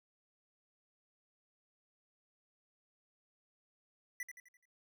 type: tone with echo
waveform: square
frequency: 1975.5 Hz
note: B6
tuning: in tune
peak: -39 dBFS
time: 4.2-4.23 s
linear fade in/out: 2 ms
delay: 85 ms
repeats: 5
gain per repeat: -7 dB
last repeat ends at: 4.655 s
effects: none